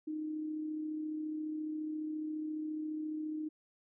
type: tone with amplitude modulation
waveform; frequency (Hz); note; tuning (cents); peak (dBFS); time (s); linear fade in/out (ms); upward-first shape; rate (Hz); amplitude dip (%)
sine; 308.7; D#4; -14; -34; 0.07-3.49; 10; sine; 34.5; 35
effects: none